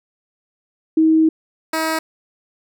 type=tone pair in turn; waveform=sine / 10% pulse; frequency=318.3 / 319.6 Hz; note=D#4 / D#4; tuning=+39 / +47 cents; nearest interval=unison; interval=8 cents; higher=second; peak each=-10 dBFS; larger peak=neither; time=0.97-1.29 / 1.73-1.99 s; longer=first; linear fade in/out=5 ms; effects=none